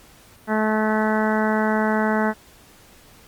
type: harmonic tone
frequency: 216.3 Hz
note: A3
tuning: 29 cents flat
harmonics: 1 / 2 / 3 / 4 / 5 / 6 / 7 / 8 / 9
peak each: -21 / -26 / -26 / -26 / -31 / -33 / -28 / -33 / -33 dBFS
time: 0.47-2.34 s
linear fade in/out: 50 ms
effects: pink hiss -50 dBFS RMS until 3.27 s + Opus 48 kbps